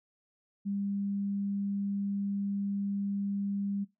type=tone; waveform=sine; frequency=200 Hz; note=G3; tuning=35 cents sharp; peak=-30 dBFS; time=0.65-3.85 s; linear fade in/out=20 ms; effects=noise-tail reverb RT60 0.2 s tail -20 dB re dry